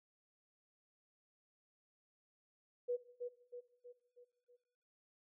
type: tone with echo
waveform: sine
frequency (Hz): 488.7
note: B4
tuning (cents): -18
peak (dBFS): -34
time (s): 2.88-2.97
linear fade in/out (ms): 20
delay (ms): 320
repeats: 5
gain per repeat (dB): -6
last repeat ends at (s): 4.57
effects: noise-tail reverb RT60 0.8 s tail -17 dB re dry